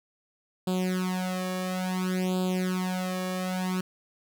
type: tone with flanger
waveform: sawtooth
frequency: 184.3 Hz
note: F#3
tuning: 7 cents flat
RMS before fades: -29 dBFS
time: 0.67-3.81 s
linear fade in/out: 5 ms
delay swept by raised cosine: 0.25 to 1.75 ms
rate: 0.58 Hz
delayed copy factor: +0.95
effects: none